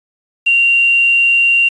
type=tone with quantisation; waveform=sine; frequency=2764 Hz; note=F7; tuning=19 cents flat; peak=-8 dBFS; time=0.46-1.69 s; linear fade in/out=10 ms; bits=6; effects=resampled to 22050 Hz